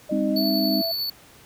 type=tone with pitch glide; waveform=sine; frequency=610 to 661.4 Hz; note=D#5 to E5; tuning=-34 to +6 cents; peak=-27 dBFS; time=0.09-0.92 s; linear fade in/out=10 ms; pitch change=+140 cents; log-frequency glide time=0.31-0.44 s
type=chord; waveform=sine; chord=C minor; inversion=second; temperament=equal with one note detuned; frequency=201.2 / 261.6 / 311.1 Hz; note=G3 / C4 / Eb4; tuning=+45 / 0 / 0 cents; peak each=-25 dBFS; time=0.11-0.82 s; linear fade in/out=10 ms
type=tone with tremolo; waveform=square; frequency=4465 Hz; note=C#8; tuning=12 cents sharp; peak=-24 dBFS; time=0.36-1.1 s; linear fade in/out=5 ms; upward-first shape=sine; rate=11 Hz; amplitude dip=25%
effects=pink hiss -50 dBFS RMS until 1.45 s + high-pass 60 Hz 12 dB/octave